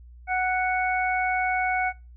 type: harmonic tone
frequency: 740 Hz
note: F#5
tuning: in tune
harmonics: 1 / 2 / 3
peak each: -24 / -29 / -28 dBFS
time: 0.27-1.93 s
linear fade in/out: 50 ms
effects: noise-tail reverb RT60 0.3 s tail -25 dB re dry + added 60 Hz sine -44 dBFS peak until 2.16 s